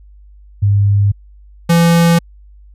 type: tone pair in turn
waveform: sine / square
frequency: 101.1 / 169 Hz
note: G#2 / E3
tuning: -46 / +43 cents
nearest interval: major sixth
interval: 889 cents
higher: second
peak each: -8 dBFS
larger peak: neither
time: 0.62-1.12 / 1.69-2.19 s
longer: neither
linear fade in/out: 10 ms
effects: added 50 Hz sine -38 dBFS peak until 2.74 s + resampled to 32000 Hz